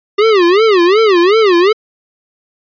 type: tone with vibrato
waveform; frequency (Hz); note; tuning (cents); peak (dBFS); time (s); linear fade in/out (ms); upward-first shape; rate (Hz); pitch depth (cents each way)
square; 392; G4; 0; -7; 0.18-1.73; 10; sine; 2.7; 240
effects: resampled to 11025 Hz